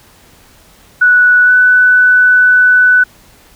sine tone with pitch glide, 1476 to 1494 Hz, F#6 to F#6, -5 to +16 cents, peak -4 dBFS, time 1.01-3.04 s, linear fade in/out 10 ms, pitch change +21 cents, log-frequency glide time 1.45-1.51 s, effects pink hiss -44 dBFS RMS until 3.55 s

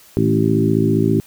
harmonic tone with a mistuned harmonic, 55 Hz, A1, in tune, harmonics 2 / 3 / 4 / 5 / 6 / 7, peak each -20 / -20 / -20 / -20 / -20 / -20 dBFS, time 0.17-1.2 s, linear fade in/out 0 ms, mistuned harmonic 3, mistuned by -36 cents, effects white hiss -47 dBFS RMS until 1.26 s

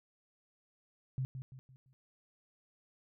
sine tone with echo, 130.81 Hz, C3, in tune, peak -32 dBFS, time 1.18-1.25 s, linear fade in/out 0 ms, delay 170 ms, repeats 4, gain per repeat -8 dB, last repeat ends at 1.93 s, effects none

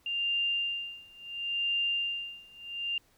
sine tone with tremolo, 2794 Hz, F7, in tune, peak -26 dBFS, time 0.06-2.98 s, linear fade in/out 2 ms, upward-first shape sine, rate 0.72 Hz, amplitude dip 95%, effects pink hiss -66 dBFS RMS until 3.17 s

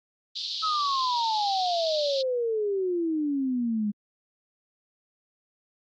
white band-pass noise, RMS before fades -33 dBFS, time 0.35-2.23 s, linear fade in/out 20 ms, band 3500 to 4600 Hz, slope 48 dB/octave
sine exponential sweep, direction down, 1300 to 203 Hz, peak -24 dBFS, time 0.62-3.92 s, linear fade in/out 20 ms
effects Opus 48 kbps

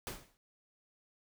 pink noise with exponential decay, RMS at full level -38 dBFS, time 0.07-0.37 s, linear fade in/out 0 ms, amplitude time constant 64 ms, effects none

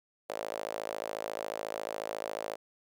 sawtooth tone with high-pass filter, 54.1 Hz, A1, 29 cents flat, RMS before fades -38 dBFS, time 0.29-2.56 s, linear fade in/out 10 ms, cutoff 560 Hz, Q 3.8, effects none

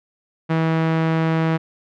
sawtooth tone with low-pass filter, 161.8 Hz, E3, 32 cents flat, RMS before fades -19 dBFS, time 0.49-1.58 s, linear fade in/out 20 ms, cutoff 2200 Hz, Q 0.88, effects none

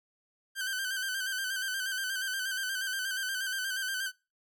sawtooth tone with vibrato, 1545 Hz, G6, 26 cents flat, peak -28 dBFS, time 0.55-4.12 s, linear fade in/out 50 ms, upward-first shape square, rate 8.4 Hz, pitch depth 44 cents each way, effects noise-tail reverb RT60 0.3 s tail -25 dB re dry

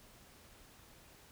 silence, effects pink hiss -60 dBFS RMS until 1.31 s

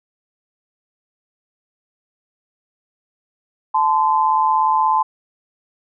sine tone pair together, 872.2 / 1029 Hz, A5 / C6, -15 / -29 cents, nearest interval minor third, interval 286 cents, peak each -16 dBFS, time 3.74-5.03 s, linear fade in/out 10 ms, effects none

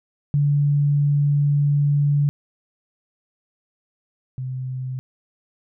sine tone pair in turn, 144.3 / 129.26 Hz, D3 / C3, -30 / -21 cents, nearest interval major second, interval 191 cents, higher first, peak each -15 / -25 dBFS, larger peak first, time 0.34-2.29 / 4.38-4.99 s, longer first, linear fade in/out 0 ms, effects none

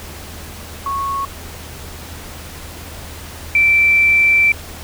sine tone pair in turn, 1103 / 2337 Hz, C#6 / D7, -9 / -9 cents, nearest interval octave + minor second, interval 1300 cents, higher second, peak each -18 / -9 dBFS, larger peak second, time 0.86-1.25 / 3.55-4.52 s, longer second, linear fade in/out 2 ms, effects added 79 Hz sine -35 dBFS peak until 4.83 s + pink hiss -34 dBFS RMS until 4.83 s

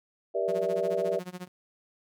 sine chord, E half-diminished seventh, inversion first, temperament equal with one note detuned, 392 / 478.4 / 587.3 / 659.3 Hz, G4 / Bb4 / D5 / E5, 0 / +45 / 0 / 0 cents, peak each -31 dBFS, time 0.34-1.2 s, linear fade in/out 20 ms
sawtooth tone with tremolo, 180.7 Hz, F#3, 41 cents flat, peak -31 dBFS, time 0.48-1.48 s, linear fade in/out 5 ms, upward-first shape sine, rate 14 Hz, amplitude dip 95%
effects none

